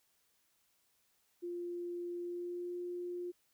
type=tone with pitch glide; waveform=sine; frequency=349.2 to 353.5 Hz; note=F4 to F4; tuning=0 to +21 cents; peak=-38 dBFS; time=1.42-3.32 s; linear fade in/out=20 ms; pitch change=+21 cents; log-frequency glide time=2.18-2.77 s; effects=white hiss -75 dBFS RMS until 3.53 s